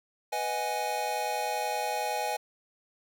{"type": "chord", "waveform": "square", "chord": "G# minor seventh", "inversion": "first", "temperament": "equal", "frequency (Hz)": [493.9, 622.3, 740, 830.6], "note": ["B4", "D#5", "F#5", "G#5"], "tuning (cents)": [0, 0, 0, 0], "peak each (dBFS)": [-38, -37, -38, -32], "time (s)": [0.32, 2.37], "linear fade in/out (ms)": 10, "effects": []}